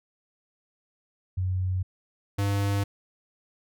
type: tone pair in turn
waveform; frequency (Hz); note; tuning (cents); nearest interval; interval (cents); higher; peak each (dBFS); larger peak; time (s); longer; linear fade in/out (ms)
sine / square; 92.5 / 100.24; F#2 / G2; 0 / +39; minor second; 139; second; -24; neither; 1.37-1.83 / 2.38-2.84; neither; 10
effects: none